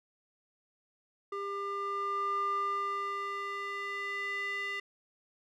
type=tone with band-pass filter sweep; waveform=square; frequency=399.6 Hz; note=G4; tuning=33 cents sharp; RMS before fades=-35 dBFS; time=1.32-4.8 s; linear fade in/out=5 ms; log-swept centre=890 to 2200 Hz; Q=4.2; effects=none